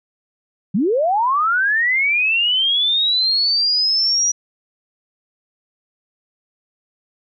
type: linear sweep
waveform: sine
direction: up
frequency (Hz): 164.5 to 5820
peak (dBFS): -14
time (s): 0.74-4.32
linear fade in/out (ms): 10
effects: none